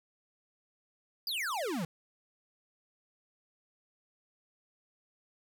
square exponential sweep, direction down, 4978 to 150 Hz, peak -33 dBFS, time 1.27-1.85 s, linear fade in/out 2 ms, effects 12-bit

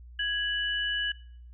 sine tone pair together, 1661.2 / 2960 Hz, G#6 / F#7, 0 / 0 cents, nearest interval minor seventh, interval 1000 cents, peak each -29 / -30 dBFS, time 0.19-1.12 s, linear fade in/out 5 ms, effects noise-tail reverb RT60 0.6 s tail -22 dB re dry + added 60 Hz sine -45 dBFS peak until 1.53 s

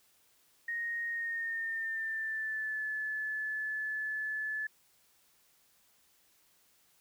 sine tone with pitch glide, 1864.7 to 1729.8 Hz, A#6 to A6, 0 to -30 cents, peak -33 dBFS, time 0.68-4.67 s, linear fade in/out 5 ms, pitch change -130 cents, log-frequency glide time 1.08-2.84 s, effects white hiss -68 dBFS RMS until 7 s

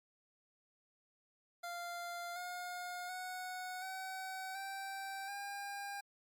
25% pulse tone with pitch steps, 695 / 715.4 / 736.3 / 757.9 / 780.1 / 803 Hz, F5 / F5 / F#5 / F#5 / G5 / G5, -9 / +41 / -9 / +41 / -9 / +41 cents, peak -38 dBFS, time 1.63-6.01 s, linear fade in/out 10 ms, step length 730 ms, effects MP3 96 kbps

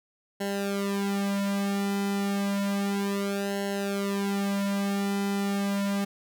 sawtooth tone with flanger, 199.3 Hz, G3, 29 cents sharp, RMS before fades -28 dBFS, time 0.4-6.05 s, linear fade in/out 10 ms, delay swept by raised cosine 0.83 to 3.23 ms, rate 0.31 Hz, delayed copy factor -0.95, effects none

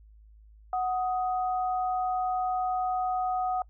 sine tone pair together, 740 / 1251 Hz, F#5 / D#6, 0 / +9 cents, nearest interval major sixth, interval 909 cents, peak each -26 / -35 dBFS, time 0.73-3.62 s, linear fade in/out 2 ms, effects noise-tail reverb RT60 0.1 s tail -25 dB re dry + added 53 Hz sine -51 dBFS peak until 3.69 s

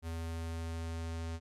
square tone with low-pass filter sweep, 82.41 Hz, E2, in tune, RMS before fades -39 dBFS, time 0.02-1.4 s, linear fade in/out 50 ms, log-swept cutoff 12000 to 7800 Hz, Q 1.1, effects none

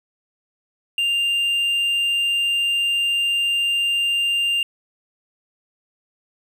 triangle tone, 2794 Hz, F7, in tune, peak -16 dBFS, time 0.98-4.63 s, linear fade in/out 2 ms, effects none

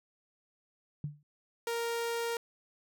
sine tone with exponential decay, 147.3 Hz, D3, 6 cents sharp, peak -30 dBFS, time 1.04-1.23 s, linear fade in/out 2 ms, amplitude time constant 41 ms
sawtooth tone, 466.2 Hz, A#4, in tune, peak -28 dBFS, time 1.67-2.37 s, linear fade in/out 2 ms
effects none

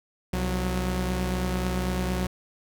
sawtooth tone pair together, 64 / 183.02 Hz, C2 / F#3, -38 / -19 cents, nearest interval octave + tritone, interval 1819 cents, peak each -24 / -24 dBFS, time 0.33-2.27 s, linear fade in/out 5 ms, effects none

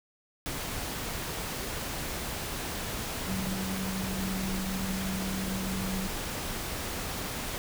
sine tone in noise, 190 Hz, F#3, 46 cents sharp, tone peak -32 dBFS, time 3.28-6.07 s, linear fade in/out 0 ms, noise pink, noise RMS -35 dBFS, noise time 0.46-7.58 s, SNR 0 dB, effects none

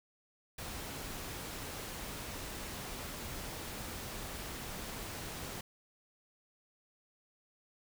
pink noise, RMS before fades -43 dBFS, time 0.58-5.61 s, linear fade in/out 5 ms, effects none

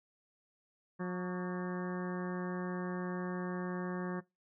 harmonic tone with a mistuned harmonic, 180.3 Hz, F#3, 45 cents flat, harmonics 1 / 2 / 3 / 4 / 5 / 6 / 7 / 8 / 9 / 10, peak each -36 / -41 / -46 / -52 / -50 / -47 / -55 / -56 / -50 / -53 dBFS, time 0.99-4.21 s, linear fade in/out 20 ms, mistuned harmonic 6, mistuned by +66 cents, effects noise-tail reverb RT60 0.2 s tail -21 dB re dry

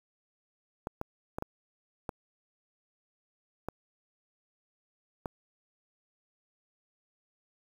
clicks, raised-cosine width 1 ms, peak -20 dBFS, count 7, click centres 0.871 / 1.014 / 1.385 / 1.424 / 2.092 / 3.686 / 5.258 s, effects 8-bit

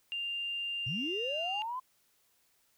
sine tone, 2794 Hz, F7, in tune, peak -33 dBFS, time 0.12-1.62 s, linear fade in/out 0 ms
sine linear sweep, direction up, 104.6 to 1046.5 Hz, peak -34 dBFS, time 0.86-1.8 s, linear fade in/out 10 ms
effects tanh soft clip ceiling -25 dBFS + white hiss -71 dBFS RMS until 2.77 s

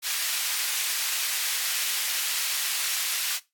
pink high-pass noise, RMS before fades -28 dBFS, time 0.02-3.4 s, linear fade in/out 50 ms, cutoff 2300 Hz, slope 12 dB/octave, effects noise-tail reverb RT60 0.2 s tail -17 dB re dry + AAC 64 kbps

